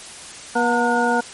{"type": "harmonic tone with a mistuned harmonic", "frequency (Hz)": 240.7, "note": "B3", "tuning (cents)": -44, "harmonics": [1, 2, 3, 4, 6], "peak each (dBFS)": [-22, -22, -22, -22, -22], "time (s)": [0.55, 1.21], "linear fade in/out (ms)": 10, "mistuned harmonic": 4, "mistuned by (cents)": -90, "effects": ["white hiss -37 dBFS RMS until 1.33 s", "MP3 48 kbps"]}